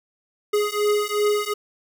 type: beating tone pair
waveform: square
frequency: 415.3 / 418 Hz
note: G#4 / G#4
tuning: 0 / +11 cents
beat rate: 2.7 Hz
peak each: -23 dBFS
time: 0.53-1.54 s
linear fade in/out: 10 ms
effects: none